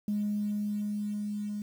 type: tone with level ramp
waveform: sine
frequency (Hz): 207.7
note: G#3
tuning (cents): 0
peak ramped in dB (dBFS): -26 to -32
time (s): 0.08-1.62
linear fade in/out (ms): 2
effects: tanh soft clip ceiling -23 dBFS + 9-bit